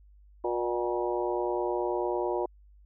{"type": "harmonic tone with a mistuned harmonic", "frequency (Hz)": 119.8, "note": "A#2", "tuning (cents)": 48, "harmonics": [3, 4, 5, 6, 7, 8], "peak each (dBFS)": [-30, -34, -34, -38, -38, -36], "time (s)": [0.44, 2.46], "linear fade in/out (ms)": 5, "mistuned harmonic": 6, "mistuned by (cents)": 72, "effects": ["added 50 Hz sine -53 dBFS peak until 2.85 s"]}